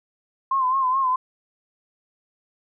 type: tone with vibrato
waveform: sine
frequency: 1046.5 Hz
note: C6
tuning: in tune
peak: -18 dBFS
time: 0.51-1.16 s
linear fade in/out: 5 ms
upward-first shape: sine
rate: 4.7 Hz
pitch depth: 66 cents each way
effects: none